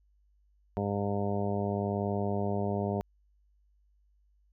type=harmonic tone; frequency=100.9 Hz; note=G#2; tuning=49 cents flat; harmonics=1 / 2 / 3 / 4 / 5 / 6 / 7 / 8 / 9; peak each=-34 / -33 / -42 / -35 / -40 / -38 / -38 / -49 / -43 dBFS; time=0.77-3.01 s; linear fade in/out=0 ms; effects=added 50 Hz sine -64 dBFS peak until 4.52 s